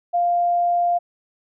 sine tone, 698.5 Hz, F5, in tune, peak -16 dBFS, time 0.13-0.99 s, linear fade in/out 20 ms, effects none

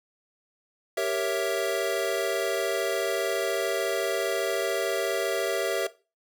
square chord, G diminished seventh, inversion none, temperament equal, 392 / 466.2 / 554.4 / 659.3 Hz, G4 / Bb4 / Db5 / Fb5, 0 / 0 / 0 / 0 cents, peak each -32 / -32 / -32 / -29 dBFS, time 0.97-5.87 s, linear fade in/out 5 ms, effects noise-tail reverb RT60 0.3 s tail -17 dB re dry

